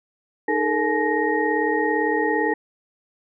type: tone cluster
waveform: sine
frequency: 309.6 / 422.2 / 459.9 / 852 / 1866 Hz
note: D#4 / G#4 / A#4 / G#5 / A#6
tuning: -9 / +29 / -23 / +44 / +1 cents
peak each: -25 dBFS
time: 0.48-2.54 s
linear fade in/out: 5 ms
effects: none